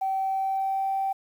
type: tone with pitch glide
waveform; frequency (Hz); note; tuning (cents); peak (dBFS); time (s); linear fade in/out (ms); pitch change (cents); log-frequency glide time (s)
sine; 770 to 776.7; G5 to G5; -31 to -16; -23; 0.01-1.13; 10; +15; 0.19-0.91
effects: tanh soft clip ceiling -19 dBFS + 9-bit